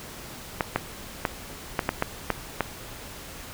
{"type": "clicks", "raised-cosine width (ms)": 0.5, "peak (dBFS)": -7, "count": 8, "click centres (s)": [0.608, 0.76, 1.252, 1.792, 1.891, 2.024, 2.303, 2.607], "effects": ["pink hiss -41 dBFS RMS until 3.53 s"]}